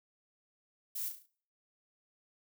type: noise with echo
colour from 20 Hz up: violet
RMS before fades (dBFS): -38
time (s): 0.95-1.09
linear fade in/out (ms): 10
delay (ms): 35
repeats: 5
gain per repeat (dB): -6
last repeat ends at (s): 1.265
effects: noise-tail reverb RT60 0.5 s tail -22 dB re dry